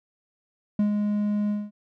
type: tone with ADSR envelope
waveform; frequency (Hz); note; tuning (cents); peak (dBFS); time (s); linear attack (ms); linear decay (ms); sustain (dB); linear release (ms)
triangle; 207.7; G#3; 0; -16; 0.79-1.71; 4; 110; -4; 210
effects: none